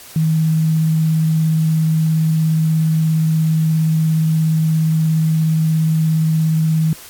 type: tone with vibrato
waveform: sine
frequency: 159 Hz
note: D#3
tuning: 38 cents sharp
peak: -12 dBFS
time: 0.16-6.93 s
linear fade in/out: 2 ms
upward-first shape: triangle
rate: 17 Hz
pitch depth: 12 cents each way
effects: white hiss -38 dBFS RMS until 7.09 s + AAC 64 kbps